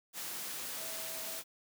sine tone in noise, 650 Hz, E5, 24 cents flat, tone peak -50 dBFS, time 0.76-1.42 s, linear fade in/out 50 ms, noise white, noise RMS -41 dBFS, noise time 0.13-1.44 s, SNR -12 dB, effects high-pass 150 Hz 12 dB/octave

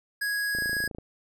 square tone, 1661 Hz, G#6, in tune, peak -27 dBFS, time 0.21-0.88 s, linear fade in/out 10 ms
click train, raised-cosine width 2 ms, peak -25 dBFS, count 13, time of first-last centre 0.55-0.985 s, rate 27.6 Hz
effects none

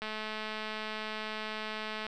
click train, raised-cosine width 0.3 ms, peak -22 dBFS, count 443, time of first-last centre 0.02-2.066 s, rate 216 Hz, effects none

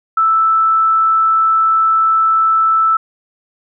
sine tone, 1318.5 Hz, E6, in tune, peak -9 dBFS, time 0.17-2.97 s, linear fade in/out 5 ms, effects none

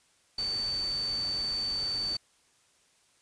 sine tone in noise, 4551 Hz, C#8, 45 cents sharp, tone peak -29 dBFS, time 0.38-2.17 s, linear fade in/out 5 ms, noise pink, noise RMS -44 dBFS, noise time 0.38-2.17 s, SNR +12 dB, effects white hiss -66 dBFS RMS until 3.21 s + resampled to 22050 Hz

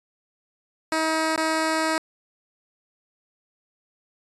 10% pulse tone with dropouts, 318.5 Hz, D#4, 41 cents sharp, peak -13 dBFS, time 0.92-1.98 s, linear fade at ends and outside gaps 1 ms, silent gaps 1.361-1.377 s, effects resampled to 24000 Hz

